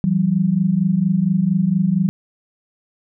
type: tone pair together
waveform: sine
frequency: 166.8 / 191.13 Hz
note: E3 / G3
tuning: +21 / -44 cents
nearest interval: major second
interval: 235 cents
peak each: -18 / -16 dBFS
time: 0.04-2.09 s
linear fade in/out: 0 ms
effects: none